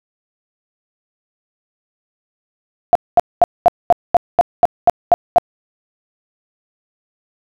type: tone bursts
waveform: sine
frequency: 698.5 Hz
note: F5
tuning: in tune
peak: -4 dBFS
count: 11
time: 2.93-5.383 s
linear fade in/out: 0 ms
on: 23 ms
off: 220 ms
effects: none